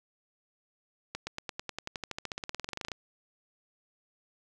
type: accelerating click train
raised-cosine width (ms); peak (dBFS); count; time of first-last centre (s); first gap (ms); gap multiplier
0.2; -18; 27; 1.15-2.918; 120; 0.95
effects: none

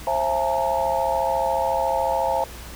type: tone cluster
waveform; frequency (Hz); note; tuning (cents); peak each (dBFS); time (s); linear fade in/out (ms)
sine; 533 / 672 / 845 / 919; C5 / E5 / G#5 / A#5; +32 / +33 / +30 / -25; -25; 0.07-2.44; 2
effects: added 60 Hz sine -40 dBFS peak until 2.75 s + pink hiss -40 dBFS RMS until 2.75 s

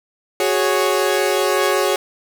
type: chord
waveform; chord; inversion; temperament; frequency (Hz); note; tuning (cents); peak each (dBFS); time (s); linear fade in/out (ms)
sawtooth; F# suspended second; none; equal; 370 / 415.3 / 554.4; F#4 / G#4 / C#5; 0 / 0 / 0; -16; 0.4-1.96; 2
effects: 8-bit

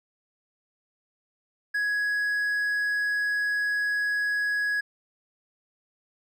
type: tone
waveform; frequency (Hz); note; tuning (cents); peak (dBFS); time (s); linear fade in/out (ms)
triangle; 1670; G#6; +9; -22; 1.74-4.81; 10
effects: none

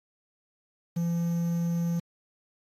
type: tone with quantisation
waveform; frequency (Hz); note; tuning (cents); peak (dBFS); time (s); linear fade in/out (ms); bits
triangle; 170; F3; -46; -23; 0.96-2; 10; 8
effects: AAC 48 kbps

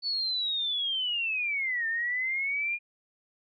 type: linear two-way sweep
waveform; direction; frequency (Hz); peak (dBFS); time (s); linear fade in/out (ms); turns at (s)
sine; down then up; 4490 to 1792 to 2431; -27; 0.02-2.79; 50; 1.87
effects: none

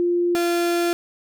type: tone pair in turn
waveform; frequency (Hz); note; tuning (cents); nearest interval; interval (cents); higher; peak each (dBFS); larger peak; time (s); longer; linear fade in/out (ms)
sine / 35% pulse; 349.2 / 344.6; F4 / F4; 0 / -23; unison; 23; first; -17; neither; 0-0.35 / 0.35-0.93; second; 0
effects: none

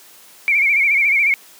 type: tone with vibrato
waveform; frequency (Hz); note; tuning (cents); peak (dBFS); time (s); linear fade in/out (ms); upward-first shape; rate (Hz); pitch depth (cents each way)
sine; 2258; C#7; +31; -12; 0.48-1.34; 0; sine; 14; 90
effects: white hiss -45 dBFS RMS until 1.59 s + high-pass 200 Hz 12 dB/octave

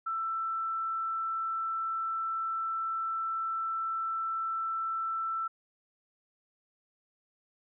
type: tone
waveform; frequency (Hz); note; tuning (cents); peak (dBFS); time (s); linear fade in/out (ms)
sine; 1331; E6; +16; -30; 0.06-5.48; 10
effects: none

